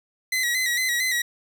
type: tone with vibrato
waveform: sawtooth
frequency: 1975.5 Hz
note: B6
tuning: in tune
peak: -18 dBFS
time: 0.32-1.22 s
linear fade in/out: 5 ms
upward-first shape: square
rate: 4.4 Hz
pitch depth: 54 cents each way
effects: none